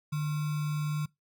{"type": "tone with sample-and-hold", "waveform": "sine", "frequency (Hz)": 150.3, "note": "D3", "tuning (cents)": 40, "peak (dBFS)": -28, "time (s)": [0.12, 1.06], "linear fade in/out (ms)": 10, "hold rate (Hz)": 1225, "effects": ["noise-tail reverb RT60 0.2 s tail -24 dB re dry"]}